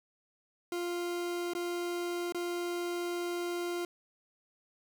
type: tone with dropouts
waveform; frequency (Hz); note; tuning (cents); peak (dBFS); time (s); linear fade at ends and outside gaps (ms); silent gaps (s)
40% pulse; 349.2; F4; 0; -32; 0.72-3.85; 2; 1.535-1.55 / 2.323-2.346
effects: 11-bit